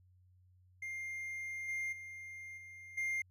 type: tone with level steps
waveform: triangle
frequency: 2110 Hz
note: C7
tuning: 14 cents sharp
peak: -38 / -34 / -44 / -48 / -32 dBFS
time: 0.82-3.22 s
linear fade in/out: 5 ms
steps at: 1.68 / 1.92 / 2.57 / 2.97 s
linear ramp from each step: 10 ms
effects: added 91 Hz sine -63 dBFS peak until 3.3 s

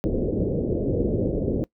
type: low-pass noise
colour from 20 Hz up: white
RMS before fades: -24 dBFS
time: 0.04-1.64 s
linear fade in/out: 0 ms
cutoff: 510 Hz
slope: 48 dB/octave
effects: noise-tail reverb RT60 0.1 s tail -22 dB re dry

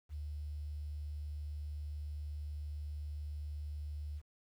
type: tone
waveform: sine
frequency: 74.4 Hz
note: D2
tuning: 23 cents sharp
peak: -39 dBFS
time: 0.09-4.22 s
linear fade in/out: 50 ms
effects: 11-bit

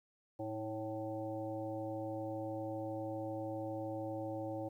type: harmonic tone with a mistuned harmonic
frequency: 110 Hz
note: A2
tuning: in tune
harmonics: 1 / 3 / 5 / 7 / 8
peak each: -46 / -42 / -42 / -47 / -55 dBFS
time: 0.39-4.69 s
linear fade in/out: 10 ms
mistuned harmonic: 3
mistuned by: -39 cents
effects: 12-bit

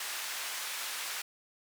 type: band-pass noise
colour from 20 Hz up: pink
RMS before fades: -38 dBFS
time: 0-1.22 s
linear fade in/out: 5 ms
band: 1300 to 16000 Hz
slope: 12 dB/octave
effects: none

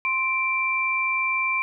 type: tone pair together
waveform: sine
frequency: 1047.5 / 2349 Hz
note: C6 / D7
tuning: +2 / 0 cents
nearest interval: octave + major second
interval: 1398 cents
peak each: -27 / -22 dBFS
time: 0.05-1.62 s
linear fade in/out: 0 ms
effects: none

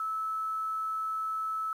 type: tone with quantisation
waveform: sine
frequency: 1305 Hz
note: E6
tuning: 18 cents flat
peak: -30 dBFS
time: 0-1.73 s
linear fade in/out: 2 ms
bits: 9
effects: resampled to 32000 Hz

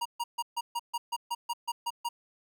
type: tone bursts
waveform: square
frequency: 946 Hz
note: A#5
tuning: 25 cents sharp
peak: -30 dBFS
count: 12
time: 0.01-2.09 s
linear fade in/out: 10 ms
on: 45 ms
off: 140 ms
effects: none

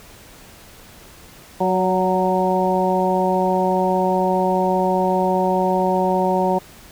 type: harmonic tone with a mistuned harmonic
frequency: 185 Hz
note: F#3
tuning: in tune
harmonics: 1 / 2 / 3 / 4 / 5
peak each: -22 / -22 / -22 / -22 / -22 dBFS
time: 1.6-6.59 s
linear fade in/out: 10 ms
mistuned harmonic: 3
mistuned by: +24 cents
effects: pink hiss -44 dBFS RMS until 6.91 s

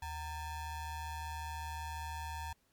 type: ring-modulated tone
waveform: square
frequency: 420.7 Hz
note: G#4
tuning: 22 cents sharp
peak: -37 dBFS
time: 0.02-2.53 s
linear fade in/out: 5 ms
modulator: 498 Hz
effects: pink hiss -74 dBFS RMS until 2.72 s + MP3 96 kbps

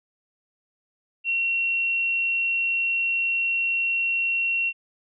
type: tone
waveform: sine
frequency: 2731 Hz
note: F7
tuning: 39 cents flat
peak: -21 dBFS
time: 1.24-4.73 s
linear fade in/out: 50 ms
effects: none

